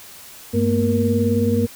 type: tone cluster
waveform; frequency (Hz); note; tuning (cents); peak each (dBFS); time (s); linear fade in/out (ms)
sine; 99.2 / 223.2 / 242.1 / 470.1; G2 / A3 / B3 / A#4; +21 / +25 / -34 / +15; -21; 0.53-1.67; 20
effects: white hiss -41 dBFS RMS until 1.75 s